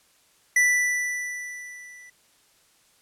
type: tone with level ramp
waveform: square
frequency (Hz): 1975.5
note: B6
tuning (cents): 0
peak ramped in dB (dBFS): -16 to -46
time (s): 0.56-2.1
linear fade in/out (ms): 5
effects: white hiss -61 dBFS RMS until 3.01 s + low-pass 11000 Hz 12 dB/octave